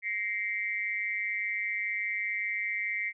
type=tone with amplitude modulation; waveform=sine; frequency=2093 Hz; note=C7; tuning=in tune; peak=-25 dBFS; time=0.02-3.13 s; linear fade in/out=50 ms; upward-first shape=sine; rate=205 Hz; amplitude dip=100%; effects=none